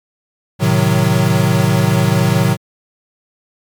square chord, A diminished seventh, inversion none, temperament equal, 110 / 130.81 / 155.56 / 185 Hz, A2 / C3 / Eb3 / Gb3, 0 / 0 / 0 / 0 cents, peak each -17 dBFS, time 0.59-2.57 s, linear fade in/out 50 ms, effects MP3 96 kbps

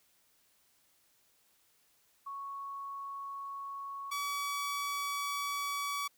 sine / sawtooth tone pair in turn, 1108.7 / 1139.9 Hz, C#6 / C#6, 0 / +48 cents, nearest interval unison, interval 48 cents, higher second, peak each -39 / -30 dBFS, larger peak second, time 2.26-4.11 / 4.11-6.08 s, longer second, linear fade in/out 10 ms, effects white hiss -70 dBFS RMS until 6.17 s

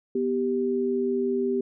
sine tone pair together, 246.4 / 392 Hz, B3 / G4, -4 / 0 cents, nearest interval minor sixth, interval 804 cents, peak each -27 / -24 dBFS, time 0.15-1.61 s, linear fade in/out 5 ms, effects none

